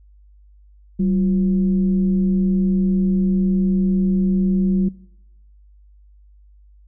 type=tone with frequency modulation; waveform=sine; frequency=190 Hz; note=F#3; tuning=46 cents sharp; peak=-15 dBFS; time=0.99-4.89 s; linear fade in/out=10 ms; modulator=161 Hz; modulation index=0.43; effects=noise-tail reverb RT60 0.8 s tail -21 dB re dry + added 50 Hz sine -46 dBFS peak until 6.87 s